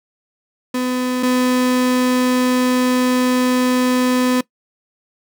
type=tone pair in turn; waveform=35% pulse; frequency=252 / 252 Hz; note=B3 / B3; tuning=+35 / +35 cents; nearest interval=unison; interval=0 cents; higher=neither; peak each=-16 / -12 dBFS; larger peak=second; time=0.74-1.23 / 1.23-4.41 s; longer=second; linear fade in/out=5 ms; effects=noise-tail reverb RT60 0.1 s tail -20 dB re dry